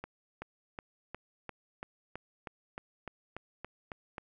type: accelerating click train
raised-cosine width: 0.5 ms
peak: -25 dBFS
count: 14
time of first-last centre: 0.04-4.182 s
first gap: 380 ms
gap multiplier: 0.97
effects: none